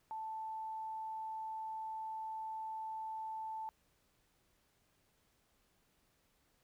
sine tone, 880 Hz, A5, in tune, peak -40 dBFS, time 0.11-3.69 s, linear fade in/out 0 ms, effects pink hiss -75 dBFS RMS until 6.63 s

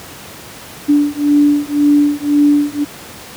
sine beating tone pair, 290.4 / 292.3 Hz, D4 / D4, -19 / -8 cents, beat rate 1.9 Hz, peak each -12 dBFS, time 0.88-2.85 s, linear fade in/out 20 ms, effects pink hiss -33 dBFS RMS until 3.36 s + high-pass 100 Hz 12 dB/octave

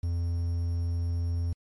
triangle tone with quantisation, 85.5 Hz, F2, 36 cents flat, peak -24 dBFS, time 0.03-1.53 s, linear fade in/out 5 ms, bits 9, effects MP3 48 kbps

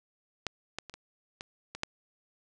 clicks, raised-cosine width 0.2 ms, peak -14 / -17 / -27 / -27 / -22 / -22 / -13 dBFS, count 7, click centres 0.467 / 0.786 / 0.897 / 0.94 / 1.409 / 1.75 / 1.834 s, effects resampled to 22050 Hz + 8-bit

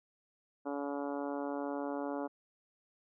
harmonic tone, 142.3 Hz, C#3, 46 cents sharp, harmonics 2 / 3 / 4 / 5 / 6 / 7 / 8 / 9 / 10, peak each -38 / -43 / -41 / -45 / -45 / -49 / -51 / -54 / -53 dBFS, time 0.65-2.28 s, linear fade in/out 20 ms, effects none

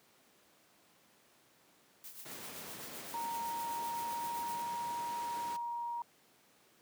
blue noise with tremolo, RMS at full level -47 dBFS, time 2.04-4.62 s, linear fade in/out 0 ms, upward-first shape triangle, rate 7.8 Hz, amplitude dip 70%
pink noise, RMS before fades -47 dBFS, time 2.25-5.57 s, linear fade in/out 10 ms
sine tone with pitch glide, 932.3 to 945.3 Hz, A#5 to A#5, 0 to +24 cents, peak -36 dBFS, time 3.14-6.02 s, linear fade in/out 2 ms, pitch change +24 cents, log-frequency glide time 3.39-4.85 s
effects pink hiss -66 dBFS RMS until 6.81 s + high-pass 200 Hz 12 dB/octave

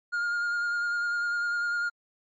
triangle tone with vibrato, 1416 Hz, F6, 23 cents sharp, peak -24 dBFS, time 0.12-1.9 s, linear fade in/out 20 ms, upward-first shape sine, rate 10 Hz, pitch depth 17 cents each way, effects MP3 32 kbps

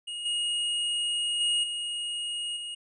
square tone with level steps, 2871 Hz, F7, 47 cents sharp, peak -34 / -27 / -24 / -31 / -35 dBFS, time 0.07-2.75 s, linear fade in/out 10 ms, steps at 0.25 / 1.4 / 1.63 / 2.56 s, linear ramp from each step 10 ms, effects resampled to 22050 Hz

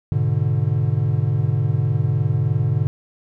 triangle chord, G# diminished, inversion none, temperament equal, 103.83 / 123.47 / 146.83 Hz, G#2 / B2 / D3, 0 / 0 / 0 cents, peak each -19 dBFS, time 0.12-2.87 s, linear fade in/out 0 ms, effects none

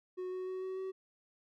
triangle tone with pitch steps, 367.3 / 370.3 / 373.3 / 376.3 / 379.4 Hz, F#4 / F#4 / F#4 / F#4 / F#4, -13 / +1 / +15 / +29 / +43 cents, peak -35 dBFS, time 0.17-0.92 s, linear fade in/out 20 ms, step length 150 ms, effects none

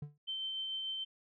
triangle tone with exponential decay, 146.83 Hz, D3, in tune, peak -34 dBFS, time 0.02-0.18 s, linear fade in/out 5 ms, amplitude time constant 34 ms
sine tone with tremolo, 3100 Hz, G7, 20 cents flat, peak -35 dBFS, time 0.27-1.05 s, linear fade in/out 20 ms, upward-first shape triangle, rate 6.8 Hz, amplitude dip 25%
effects none

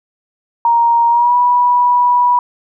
sine tone with pitch glide, 936 to 976.9 Hz, A#5 to B5, +7 to -19 cents, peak -8 dBFS, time 0.65-2.39 s, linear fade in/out 2 ms, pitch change +74 cents, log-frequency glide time 1.09-1.35 s, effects none

